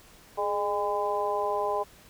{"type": "harmonic tone with a mistuned harmonic", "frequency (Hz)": 203, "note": "G#3", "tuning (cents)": -39, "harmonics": [2, 3, 4, 5], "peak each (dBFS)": [-31, -31, -31, -31], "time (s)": [0.37, 1.84], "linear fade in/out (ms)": 20, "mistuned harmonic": 2, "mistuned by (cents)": 51, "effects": ["pink hiss -54 dBFS RMS until 2.09 s"]}